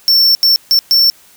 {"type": "tone bursts at uneven times", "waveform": "square", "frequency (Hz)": 5420, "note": "E8", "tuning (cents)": 47, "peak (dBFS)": -7, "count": 4, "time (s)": [[0.08, 0.35], [0.43, 0.56], [0.71, 0.79], [0.91, 1.1]], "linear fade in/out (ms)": 0, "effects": ["white hiss -45 dBFS RMS until 1.36 s"]}